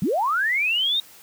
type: linear sweep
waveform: sine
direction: up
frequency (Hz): 143.7 to 3756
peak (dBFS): -19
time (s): 0.02-1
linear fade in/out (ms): 2
effects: white hiss -48 dBFS RMS until 1.22 s + high-pass 60 Hz 12 dB/octave